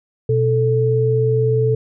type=tone pair together; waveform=sine; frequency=123.33 / 439.5 Hz; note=B2 / A4; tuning=-2 / -2 cents; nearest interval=octave + minor seventh; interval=2200 cents; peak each=-16 dBFS; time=0.29-1.75 s; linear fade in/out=5 ms; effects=none